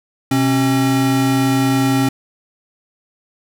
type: tone pair together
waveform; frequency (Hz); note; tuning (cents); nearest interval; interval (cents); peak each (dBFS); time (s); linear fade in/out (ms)
square; 127.42 / 270; C3 / C#4; -45 / -45; octave + minor second; 1300; -19 / -15; 0.31-2.09; 5
effects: none